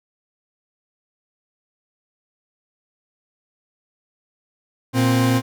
40% pulse tone pair together, 117.3 / 262.3 Hz, A#2 / C4, +11 / +4 cents, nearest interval octave + major second, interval 1393 cents, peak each -17 dBFS, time 4.93-5.42 s, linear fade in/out 50 ms, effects none

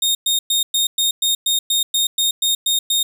sawtooth tone bursts, 3691 Hz, A#7, 18 cents flat, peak -12 dBFS, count 13, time 0.02-3.03 s, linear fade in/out 5 ms, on 130 ms, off 110 ms, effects none

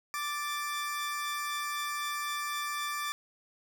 sawtooth tone pair together, 1174.7 / 1760.1 Hz, D6 / A6, 0 / 0 cents, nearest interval perfect fifth, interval 700 cents, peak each -30 / -35 dBFS, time 0.14-3.12 s, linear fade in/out 0 ms, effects none

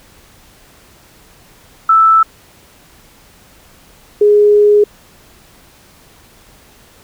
sine tone pair in turn, 1318.5 / 415.3 Hz, E6 / G#4, 0 / 0 cents, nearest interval octave + minor sixth, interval 2000 cents, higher first, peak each -5 dBFS, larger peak neither, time 1.89-2.23 / 4.21-4.84 s, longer second, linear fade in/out 5 ms, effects pink hiss -45 dBFS RMS until 7.03 s

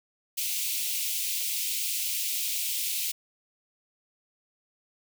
white high-pass noise, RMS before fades -30 dBFS, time 0.37-3.12 s, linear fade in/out 10 ms, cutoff 2300 Hz, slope 48 dB/octave, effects none

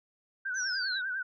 sine tone with vibrato, 1526 Hz, G6, 47 cents flat, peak -31 dBFS, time 0.45-1.23 s, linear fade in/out 10 ms, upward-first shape triangle, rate 10 Hz, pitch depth 96 cents each way
sine exponential sweep, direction down, 6272 to 3711 Hz, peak -33 dBFS, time 0.54-1.02 s, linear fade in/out 50 ms
effects none

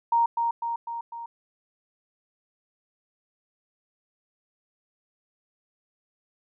sine tone with echo, 932.3 Hz, A#5, in tune, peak -18 dBFS, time 0.12-0.26 s, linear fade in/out 5 ms, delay 250 ms, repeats 4, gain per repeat -4 dB, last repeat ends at 1.26 s, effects none

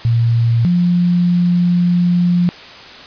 sine tone pair in turn, 116.54 / 175.93 Hz, A#2 / F3, 0 / +13 cents, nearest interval perfect fifth, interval 713 cents, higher second, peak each -10 dBFS, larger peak neither, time 0.05-0.65 / 0.65-2.49 s, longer second, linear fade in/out 0 ms, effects white hiss -35 dBFS RMS until 3.06 s + resampled to 11025 Hz

